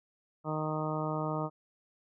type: harmonic tone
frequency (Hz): 154.8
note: D#3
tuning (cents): -9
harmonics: 1 / 2 / 3 / 4 / 5 / 6 / 7 / 8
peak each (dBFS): -35 / -38 / -40 / -38 / -42 / -41 / -43 / -40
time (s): 0.44-1.5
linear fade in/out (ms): 50
effects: none